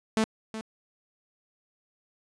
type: tone with echo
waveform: sawtooth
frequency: 220 Hz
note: A3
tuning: in tune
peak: -18 dBFS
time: 0.17-0.24 s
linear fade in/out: 0 ms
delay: 370 ms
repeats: 1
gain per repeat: -12 dB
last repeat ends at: 0.61 s
effects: resampled to 22050 Hz